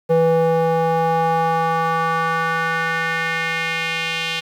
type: tone with band-pass filter sweep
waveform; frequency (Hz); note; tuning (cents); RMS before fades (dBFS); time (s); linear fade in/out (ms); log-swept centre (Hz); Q
square; 164.2; E3; -6; -19; 0.09-4.41; 20; 500 to 3000; 2.5
effects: 8-bit